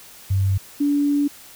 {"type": "tone pair in turn", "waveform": "sine", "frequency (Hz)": [96.8, 287.7], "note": ["G2", "D4"], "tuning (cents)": [-21, -36], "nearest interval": "octave + perfect fifth", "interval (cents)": 1885, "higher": "second", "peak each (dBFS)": -16, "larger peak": "neither", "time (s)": [[0.3, 0.58], [0.8, 1.28]], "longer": "second", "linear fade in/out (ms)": 10, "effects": ["white hiss -44 dBFS RMS until 1.55 s"]}